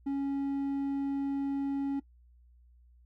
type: tone with hard clipping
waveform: sine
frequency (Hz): 277.2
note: C#4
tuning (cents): 0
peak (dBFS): -30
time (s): 0.06-2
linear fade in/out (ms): 10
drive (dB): 3
effects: noise-tail reverb RT60 0.1 s tail -19 dB re dry + added 60 Hz sine -57 dBFS peak until 3.05 s